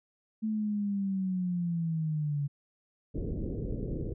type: linear sweep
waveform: sine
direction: down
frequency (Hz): 220 to 140.9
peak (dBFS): -28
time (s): 0.42-2.48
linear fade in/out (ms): 20
type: low-pass noise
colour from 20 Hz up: pink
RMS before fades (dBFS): -34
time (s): 3.14-4.14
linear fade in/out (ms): 20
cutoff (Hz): 500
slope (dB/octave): 48
effects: none